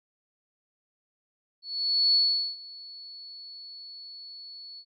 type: tone with ADSR envelope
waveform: sine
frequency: 4412 Hz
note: C#8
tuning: 9 cents flat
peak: -18 dBFS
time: 1.62-4.85 s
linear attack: 520 ms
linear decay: 420 ms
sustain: -23 dB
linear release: 65 ms
effects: none